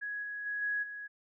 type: tone with level steps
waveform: sine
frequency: 1669 Hz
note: G#6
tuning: 8 cents sharp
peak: -35 / -37 / -33 / -30 / -40 dBFS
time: 0.01-1.08 s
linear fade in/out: 20 ms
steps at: 0.22 / 0.45 / 0.61 / 0.82 s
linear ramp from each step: 20 ms
effects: none